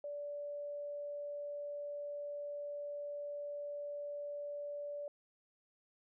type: tone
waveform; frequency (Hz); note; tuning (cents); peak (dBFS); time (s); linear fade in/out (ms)
sine; 580; D5; -22; -40; 0.04-5.08; 2
effects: none